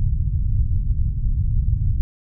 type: low-pass noise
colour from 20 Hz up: pink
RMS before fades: -19 dBFS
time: 0-2.01 s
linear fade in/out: 0 ms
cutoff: 120 Hz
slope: 24 dB/octave
effects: none